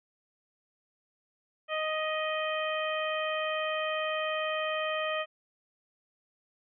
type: harmonic tone with a mistuned harmonic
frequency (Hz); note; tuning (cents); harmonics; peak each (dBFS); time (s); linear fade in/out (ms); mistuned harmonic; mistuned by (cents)
622.3; D#5; 0; 1 / 2 / 3 / 4 / 5; -32 / -35 / -37 / -38 / -39; 1.68-5.26; 50; 3; +18
effects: none